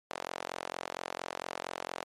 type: tone with high-pass filter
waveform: sawtooth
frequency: 44.35 Hz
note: F1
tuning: 27 cents sharp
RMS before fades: -40 dBFS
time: 0.1-2.04 s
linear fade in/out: 10 ms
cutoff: 640 Hz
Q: 1.3
effects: low-pass 8000 Hz 12 dB/octave + MP3 64 kbps

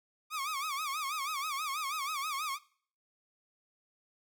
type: tone with vibrato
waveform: sawtooth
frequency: 1174.7 Hz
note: D6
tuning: in tune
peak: -30 dBFS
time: 0.3-2.59 s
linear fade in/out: 50 ms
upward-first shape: sine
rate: 6.2 Hz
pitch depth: 150 cents each way
effects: noise-tail reverb RT60 0.5 s tail -20 dB re dry

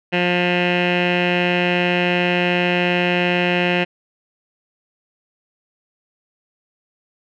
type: tone with low-pass filter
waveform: 15% pulse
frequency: 177.3 Hz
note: F3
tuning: 26 cents sharp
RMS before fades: -18 dBFS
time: 0.12-3.85 s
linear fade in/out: 20 ms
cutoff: 2500 Hz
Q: 10
effects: none

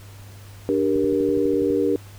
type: chord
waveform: sine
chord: G minor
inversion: second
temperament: just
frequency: 294 / 392 / 470.4 Hz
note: D4 / G4 / Bb4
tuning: +2 / 0 / +16 cents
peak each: -22 dBFS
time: 0.69-1.96 s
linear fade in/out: 0 ms
type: click train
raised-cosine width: 3 ms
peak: -22 dBFS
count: 10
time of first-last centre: 0.96-1.704 s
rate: 12.1 Hz
effects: added 100 Hz sine -40 dBFS peak until 2.18 s + pink hiss -48 dBFS RMS until 2.18 s

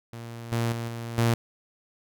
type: tone with level steps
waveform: sawtooth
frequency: 116.54 Hz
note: A#2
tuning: in tune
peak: -33 / -20 / -26 / -29 / -16 dBFS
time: 0.13-1.34 s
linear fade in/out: 0 ms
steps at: 0.52 / 0.72 / 0.88 / 1.18 s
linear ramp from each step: 2 ms
effects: none

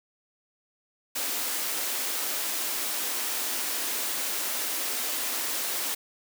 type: high-pass noise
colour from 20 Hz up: white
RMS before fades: -30 dBFS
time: 1.15-5.95 s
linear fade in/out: 10 ms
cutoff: 230 Hz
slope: 48 dB/octave
effects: none

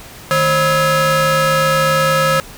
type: ring-modulated tone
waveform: 30% pulse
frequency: 379.3 Hz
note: F#4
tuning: 43 cents sharp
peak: -6 dBFS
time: 0.31-2.4 s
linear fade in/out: 0 ms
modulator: 914 Hz
effects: pink hiss -36 dBFS RMS until 2.57 s

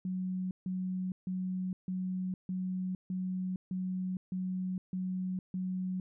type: tone bursts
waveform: sine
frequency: 185 Hz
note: F#3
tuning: in tune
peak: -32 dBFS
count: 10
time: 0.05-6 s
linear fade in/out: 2 ms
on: 460 ms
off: 150 ms
effects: none

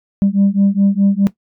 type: beating tone pair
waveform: sine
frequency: 196 / 200.8 Hz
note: G3 / G3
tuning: 0 / +42 cents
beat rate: 4.8 Hz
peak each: -12 dBFS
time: 0.22-1.27 s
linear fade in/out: 0 ms
effects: noise-tail reverb RT60 0.1 s tail -17 dB re dry + tanh soft clip ceiling -6 dBFS

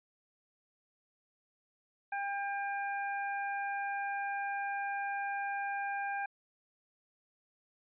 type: tone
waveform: 25% pulse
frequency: 800 Hz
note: G5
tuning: 35 cents sharp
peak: -30 dBFS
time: 2.12-6.26 s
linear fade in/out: 5 ms
effects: resampled to 8000 Hz

